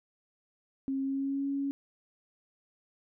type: tone with pitch glide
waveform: sine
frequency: 270 to 277.9 Hz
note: C#4 to C#4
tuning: -45 to +4 cents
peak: -29 dBFS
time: 0.88-1.71 s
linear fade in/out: 0 ms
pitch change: +49 cents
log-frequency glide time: 1.02-1.47 s
effects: none